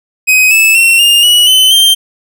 45% pulse tone with pitch steps, 2519 / 2615 / 2715 / 2819 / 2927 / 3039 / 3155 Hz, D#7 / E7 / F7 / F7 / F#7 / F#7 / G7, +21 / -15 / -50 / +16 / -19 / +46 / +10 cents, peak -4 dBFS, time 0.27-1.95 s, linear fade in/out 20 ms, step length 240 ms, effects none

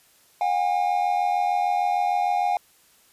triangle tone pair together, 720 / 806.6 Hz, F#5 / G5, -47 / +49 cents, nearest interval major second, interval 196 cents, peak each -21 dBFS, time 0.41-2.57 s, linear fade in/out 2 ms, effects white hiss -58 dBFS RMS until 3.12 s + resampled to 32000 Hz

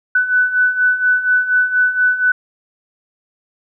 sine beating tone pair, 1493 / 1497.2 Hz, F#6 / F#6, +15 / +20 cents, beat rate 4.2 Hz, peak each -18 / -13 dBFS, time 0.15-2.32 s, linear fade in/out 5 ms, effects none

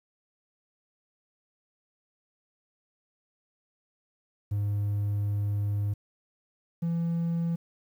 triangle tone pair in turn, 102.5 / 168.24 Hz, G#2 / E3, -22 / +36 cents, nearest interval major sixth, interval 858 cents, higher second, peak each -23 dBFS, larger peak neither, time 4.51-5.94 / 6.82-7.56 s, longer first, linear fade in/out 10 ms, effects tanh soft clip ceiling -19 dBFS + 10-bit

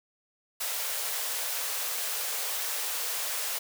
white high-pass noise, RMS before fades -32 dBFS, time 0.6-3.59 s, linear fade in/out 10 ms, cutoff 430 Hz, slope 96 dB/octave, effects none

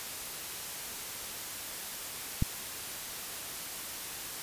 click, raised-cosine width 5 ms, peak -14 dBFS, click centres 2.424 s, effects white hiss -40 dBFS RMS until 4.42 s + resampled to 32000 Hz

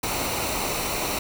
pink noise with comb filter, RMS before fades -27 dBFS, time 0.03-1.19 s, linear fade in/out 5 ms, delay 0.6 ms, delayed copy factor -0.55, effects none

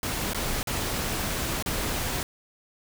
pink noise with dropouts, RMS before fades -29 dBFS, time 0.03-2.23 s, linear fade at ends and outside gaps 1 ms, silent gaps 0.334-0.346 / 0.63-0.672 / 1.625-1.66 s, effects none

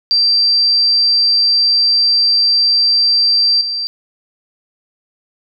sine tone with level steps, 4699 Hz, D8, in tune, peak -9 / -17 dBFS, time 0.11-3.87 s, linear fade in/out 0 ms, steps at 3.61 s, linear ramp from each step 2 ms, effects none

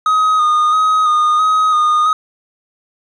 triangle tone with vibrato, 1244.5 Hz, D#6, in tune, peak -8 dBFS, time 0.06-2.13 s, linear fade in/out 2 ms, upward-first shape square, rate 1.5 Hz, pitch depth 25 cents each way, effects resampled to 22050 Hz + 8-bit

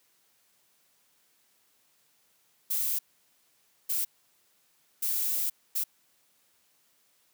violet noise bursts at uneven times, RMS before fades -29 dBFS, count 4, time 2.7-2.99 / 3.89-4.05 / 5.02-5.5 / 5.75-5.84 s, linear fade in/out 10 ms, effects white hiss -68 dBFS RMS until 7.33 s + high-pass 100 Hz 12 dB/octave

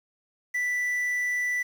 triangle tone with quantisation, 1975.5 Hz, B6, in tune, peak -23 dBFS, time 0.54-1.63 s, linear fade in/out 10 ms, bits 8, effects none

